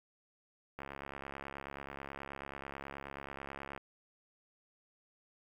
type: click train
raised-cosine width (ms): 0.5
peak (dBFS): -28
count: 208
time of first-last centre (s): 0.79-3.777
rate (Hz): 69.3
effects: 10-bit